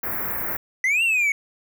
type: band-stop noise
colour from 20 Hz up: white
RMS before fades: -27 dBFS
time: 0.03-0.57 s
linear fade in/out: 5 ms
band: 2100 to 13000 Hz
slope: 48 dB/octave
type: exponential two-way sweep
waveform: triangle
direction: up then down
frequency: 1975.5 to 2799 to 2196 Hz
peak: -16 dBFS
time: 0.84-1.32 s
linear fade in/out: 2 ms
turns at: 1.03 s
effects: none